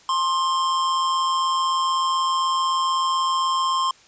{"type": "tone with amplitude modulation", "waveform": "square", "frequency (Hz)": 1056, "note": "C6", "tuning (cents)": 16, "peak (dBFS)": -18, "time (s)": [0.09, 3.91], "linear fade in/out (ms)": 2, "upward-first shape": "sine", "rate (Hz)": 167, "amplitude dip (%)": 40, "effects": ["white hiss -52 dBFS RMS until 4.07 s", "resampled to 16000 Hz"]}